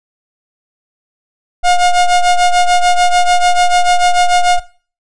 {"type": "ring-modulated tone", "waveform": "square", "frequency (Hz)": 357.4, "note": "F4", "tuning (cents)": 40, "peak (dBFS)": -5, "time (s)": [1.63, 4.6], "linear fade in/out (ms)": 20, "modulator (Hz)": 354, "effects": ["noise-tail reverb RT60 0.4 s tail -17 dB re dry", "resampled to 22050 Hz"]}